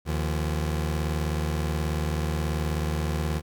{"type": "tone pair together", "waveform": "25% pulse", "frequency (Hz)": [76.57, 171.8], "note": ["D#2", "F3"], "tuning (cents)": [-27, -28], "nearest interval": "octave + major second", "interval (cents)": 1399, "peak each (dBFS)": [-22, -30], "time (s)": [0.05, 3.42], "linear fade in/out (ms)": 50, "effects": []}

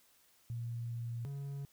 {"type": "tone pair in turn", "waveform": ["sine", "triangle"], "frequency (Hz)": [117.6, 139.85], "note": ["A#2", "C#3"], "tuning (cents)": [16, 16], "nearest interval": "minor third", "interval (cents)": 300, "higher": "second", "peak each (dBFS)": [-37, -37], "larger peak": "neither", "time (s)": [[0.5, 1.25], [1.25, 1.65]], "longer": "first", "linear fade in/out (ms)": 0, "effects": ["white hiss -68 dBFS RMS until 1.72 s"]}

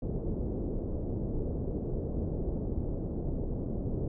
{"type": "low-pass noise", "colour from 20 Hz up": "pink", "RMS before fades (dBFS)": -33, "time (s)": [0.02, 4.08], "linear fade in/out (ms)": 5, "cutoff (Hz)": 490, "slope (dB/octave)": 24, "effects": []}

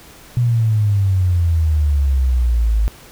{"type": "exponential sweep", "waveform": "sine", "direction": "down", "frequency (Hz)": [123.2, 52], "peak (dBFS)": -12, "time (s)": [0.37, 2.88], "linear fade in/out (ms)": 0, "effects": ["pink hiss -42 dBFS RMS until 3.11 s"]}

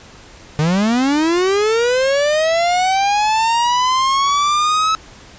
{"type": "linear sweep", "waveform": "45% pulse", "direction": "up", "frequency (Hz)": [146.83, 1300], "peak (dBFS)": -13, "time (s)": [0.59, 4.95], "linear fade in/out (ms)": 0, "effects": ["pink hiss -41 dBFS RMS until 5.38 s", "resampled to 16000 Hz"]}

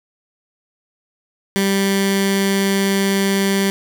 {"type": "tone with notch filter", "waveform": "15% pulse", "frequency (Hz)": 196, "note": "G3", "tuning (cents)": 0, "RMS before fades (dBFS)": -17, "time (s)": [1.56, 3.7], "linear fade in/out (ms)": 0, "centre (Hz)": 680, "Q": 0.86, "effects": ["8-bit"]}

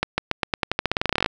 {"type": "accelerating click train", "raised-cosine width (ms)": 0.3, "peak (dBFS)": -4, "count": 21, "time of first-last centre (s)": [0.03, 1.261], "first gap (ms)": 150, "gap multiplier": 0.89, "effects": []}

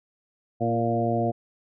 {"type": "harmonic tone with a mistuned harmonic", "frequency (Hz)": 116.54, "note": "A#2", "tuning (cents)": 0, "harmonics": [1, 2, 3, 4, 5, 6], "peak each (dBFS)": [-28, -28, -30, -31, -30, -27], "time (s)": [0.6, 1.32], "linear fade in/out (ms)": 20, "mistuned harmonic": 3, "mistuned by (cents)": -20, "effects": []}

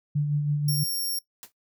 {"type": "tone with tremolo", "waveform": "sine", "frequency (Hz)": 146.83, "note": "D3", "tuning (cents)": 0, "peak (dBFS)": -20, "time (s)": [0.15, 0.84], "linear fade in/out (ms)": 10, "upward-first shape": "sine", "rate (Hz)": 6.1, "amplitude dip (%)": 40}
{"type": "tone", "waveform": "5% pulse", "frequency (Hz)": 5530, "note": "F8", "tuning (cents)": -18, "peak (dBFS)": -21, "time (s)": [0.68, 1.19], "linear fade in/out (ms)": 5}
{"type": "noise with exponential decay", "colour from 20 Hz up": "white", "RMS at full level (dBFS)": -38, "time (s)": [1.43, 1.52], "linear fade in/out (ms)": 0, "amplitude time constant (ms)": 19}
{"effects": ["noise-tail reverb RT60 0.1 s tail -18 dB re dry"]}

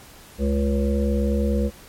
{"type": "harmonic tone with a mistuned harmonic", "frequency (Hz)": 69.3, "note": "C#2", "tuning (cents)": 0, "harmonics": [1, 3, 5, 7, 8], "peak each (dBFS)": [-21, -23, -31, -27, -31], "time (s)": [0.38, 1.71], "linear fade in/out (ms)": 50, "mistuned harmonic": 3, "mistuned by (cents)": 20, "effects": ["pink hiss -46 dBFS RMS until 1.88 s", "MP3 64 kbps"]}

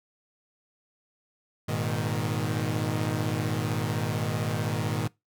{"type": "chord", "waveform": "sawtooth", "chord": "Ab suspended second", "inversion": "none", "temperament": "equal with one note detuned", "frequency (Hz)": [103.83, 119.54, 155.56], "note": ["Ab2", "Bb2", "Eb3"], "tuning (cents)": [0, 44, 0], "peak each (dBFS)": -27, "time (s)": [1.68, 5.08], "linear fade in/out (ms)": 10, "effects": ["noise-tail reverb RT60 0.2 s tail -23 dB re dry"]}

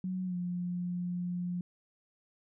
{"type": "tone with pitch glide", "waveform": "sine", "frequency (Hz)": [185, 177.36], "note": ["F#3", "F3"], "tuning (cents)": [0, 27], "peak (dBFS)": -32, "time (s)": [0.04, 1.61], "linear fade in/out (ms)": 2, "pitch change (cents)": -73, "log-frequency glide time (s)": [0.25, 0.36], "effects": []}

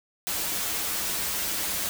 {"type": "noise with comb filter", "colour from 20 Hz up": "white", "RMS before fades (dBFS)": -29, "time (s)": [0.27, 1.89], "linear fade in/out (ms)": 0, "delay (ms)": 7.8, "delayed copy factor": -0.6, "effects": []}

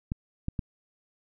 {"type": "clicks", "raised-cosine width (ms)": 5, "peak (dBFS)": -17, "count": 3, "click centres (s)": [0.119, 0.484, 0.592], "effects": []}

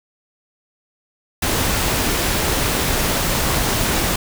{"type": "noise", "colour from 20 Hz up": "pink", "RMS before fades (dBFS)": -19, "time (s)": [1.42, 4.16], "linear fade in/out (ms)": 5, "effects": []}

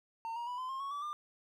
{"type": "tone with pitch steps", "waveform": "triangle", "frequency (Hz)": [910, 946.5, 984.4, 1023.8, 1064.8, 1107.5, 1151.8, 1198], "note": ["A#5", "A#5", "B5", "C6", "C6", "C#6", "D6", "D6"], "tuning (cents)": [-42, 26, -6, -38, 30, -2, -34, 34], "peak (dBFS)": -35, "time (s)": [0.25, 1.13], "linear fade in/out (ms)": 0, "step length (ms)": 110, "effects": []}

